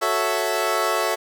20% pulse chord, F# minor seventh, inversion none, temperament equal, 370 / 440 / 554.4 / 659.3 Hz, F#4 / A4 / C#5 / E5, 0 / 0 / 0 / 0 cents, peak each -23 / -21 / -22 / -19 dBFS, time 0.01-1.16 s, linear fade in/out 20 ms, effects none

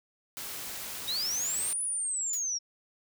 white noise, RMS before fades -39 dBFS, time 0.37-1.73 s, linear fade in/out 0 ms
sine linear two-way sweep, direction up then down, 3658 to 9956 to 5500 Hz, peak -29 dBFS, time 1.07-2.59 s, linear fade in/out 20 ms, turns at 1.82 s
blue noise with exponential decay, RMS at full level -36 dBFS, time 2.33-2.48 s, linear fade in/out 2 ms, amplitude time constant 31 ms
effects none

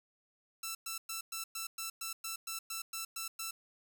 5% pulse tone bursts, 1332 Hz, E6, 18 cents sharp, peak -26 dBFS, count 13, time 0.63-3.51 s, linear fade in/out 5 ms, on 120 ms, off 110 ms, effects none

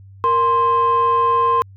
sine tone pair together, 466.2 / 1046.6 Hz, A#4 / C6, 0 / 0 cents, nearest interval octave + major second, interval 1400 cents, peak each -19 / -12 dBFS, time 0.24-1.62 s, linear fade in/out 0 ms, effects tanh soft clip ceiling -9 dBFS + added 97 Hz sine -39 dBFS peak until 1.76 s

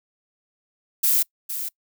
violet noise with echo, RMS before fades -19 dBFS, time 1.03-1.23 s, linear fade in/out 10 ms, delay 460 ms, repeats 1, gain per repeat -10 dB, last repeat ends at 1.69 s, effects noise-tail reverb RT60 0.1 s tail -24 dB re dry

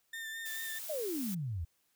35% pulse tone with vibrato, 1798 Hz, A6, 37 cents sharp, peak -38 dBFS, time 0.13-0.79 s, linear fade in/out 5 ms, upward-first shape sine, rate 4.6 Hz, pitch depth 25 cents each way
blue noise, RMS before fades -43 dBFS, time 0.45-1.35 s, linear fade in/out 10 ms
sine exponential sweep, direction down, 659.3 to 75.5 Hz, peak -34 dBFS, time 0.89-1.65 s, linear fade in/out 10 ms
effects white hiss -75 dBFS RMS until 1.95 s

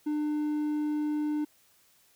triangle tone, 300 Hz, D4, 37 cents sharp, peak -25 dBFS, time 0.06-1.45 s, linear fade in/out 10 ms, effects white hiss -64 dBFS RMS until 2.15 s

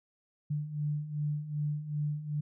sine beating tone pair, 146.83 / 149.43 Hz, D3 / D3, 0 / +30 cents, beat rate 2.6 Hz, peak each -37 / -32 dBFS, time 0.5-2.41 s, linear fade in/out 10 ms, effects none

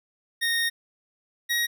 25% pulse tone pair in turn, 1854 / 1889.7 Hz, A#6 / A#6, -10 / +23 cents, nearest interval unison, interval 33 cents, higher second, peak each -19 dBFS, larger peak neither, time 0.41-0.7 / 1.49-1.67 s, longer first, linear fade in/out 20 ms, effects none

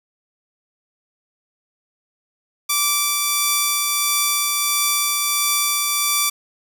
5% pulse tone with tremolo, 1165 Hz, D6, 14 cents flat, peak -4 dBFS, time 2.69-6.3 s, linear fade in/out 10 ms, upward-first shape triangle, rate 1.5 Hz, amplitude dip 25%, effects none

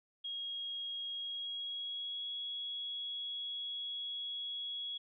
sine tone with pitch glide, 3279 to 3340 Hz, G#7 to G#7, -23 to +9 cents, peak -38 dBFS, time 0.24-4.98 s, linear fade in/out 10 ms, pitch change +32 cents, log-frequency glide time 1.12-2.3 s, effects none

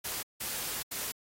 white noise bursts at uneven times, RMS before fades -36 dBFS, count 3, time 0.04-0.23 / 0.4-0.83 / 0.91-1.12 s, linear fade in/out 10 ms, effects AAC 48 kbps

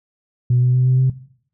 sine tone with pitch steps, 123.47 / 125.19 / 126.94 / 128.71 / 130.51 Hz, B2 / B2 / B2 / C3 / C3, 0 / +24 / +48 / -28 / -4 cents, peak -11 dBFS, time 0.5-1.1 s, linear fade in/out 5 ms, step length 120 ms, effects noise-tail reverb RT60 0.6 s tail -17 dB re dry + tanh soft clip ceiling -8 dBFS

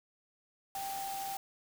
sine tone in noise, 784 Hz, G5, in tune, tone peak -37 dBFS, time 0.75-1.37 s, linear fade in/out 2 ms, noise white, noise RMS -44 dBFS, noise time 0.75-1.37 s, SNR +4 dB, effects none

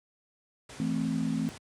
pink low-pass noise, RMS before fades -46 dBFS, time 0.69-1.58 s, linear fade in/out 5 ms, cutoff 10000 Hz, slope 48 dB/octave
sine chord, A minor, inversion second, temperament equal, 164.81 / 220 / 261.6 Hz, E3 / A3 / C4, 0 / 0 / 0 cents, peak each -32 / -31 / -31 dBFS, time 0.8-1.49 s, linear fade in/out 0 ms
effects high-pass 80 Hz 12 dB/octave

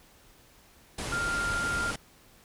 pink low-pass noise, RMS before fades -35 dBFS, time 0.98-1.96 s, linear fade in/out 5 ms, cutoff 11000 Hz, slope 96 dB/octave
sine tone, 1396.9 Hz, F6, in tune, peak -28 dBFS, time 1.12-1.91 s, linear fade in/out 5 ms
effects pink hiss -58 dBFS RMS until 2.44 s

